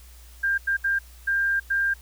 sine tone bursts at uneven times, 1595 Hz, G6, 30 cents sharp, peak -20 dBFS, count 5, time 0.43-0.58 / 0.67-0.77 / 0.84-0.99 / 1.27-1.6 / 1.7-1.94 s, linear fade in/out 10 ms, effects added 60 Hz sine -45 dBFS peak until 2.01 s + white hiss -53 dBFS RMS until 2.01 s

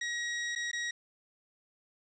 sawtooth tone with dropouts, 1900 Hz, A#6, 33 cents sharp, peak -29 dBFS, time 0.01-0.91 s, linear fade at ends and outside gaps 5 ms, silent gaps 0.552-0.559 / 0.715-0.73 s, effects resampled to 16000 Hz + 11-bit

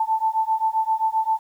sine beating tone pair, 880 / 887.6 Hz, A5 / A5, 0 / +15 cents, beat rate 7.6 Hz, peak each -22 dBFS, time 0-1.39 s, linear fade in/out 5 ms, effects 9-bit

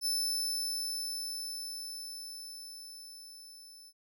sawtooth tone with level ramp, 5274 Hz, E8, in tune, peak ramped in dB -26 to -49 dBFS, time 0.01-3.93 s, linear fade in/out 50 ms, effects none

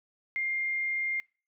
sine tone, 2113 Hz, C7, 16 cents sharp, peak -28 dBFS, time 0.36-1.2 s, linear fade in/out 0 ms, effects noise-tail reverb RT60 0.4 s tail -26 dB re dry

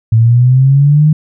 sine linear sweep, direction up, 110 to 155.56 Hz, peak -4 dBFS, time 0.12-1.13 s, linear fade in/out 5 ms, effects none

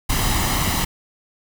pink noise with comb filter, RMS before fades -20 dBFS, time 0.09-0.85 s, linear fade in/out 10 ms, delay 1 ms, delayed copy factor +0.55, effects none

